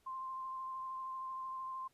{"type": "tone with vibrato", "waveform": "sine", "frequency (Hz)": 1048, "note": "C6", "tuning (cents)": 2, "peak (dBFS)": -40, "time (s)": [0.06, 1.88], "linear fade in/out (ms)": 10, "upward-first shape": "sine", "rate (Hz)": 13, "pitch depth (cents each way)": 13, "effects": ["pink hiss -74 dBFS RMS until 1.93 s", "resampled to 32000 Hz"]}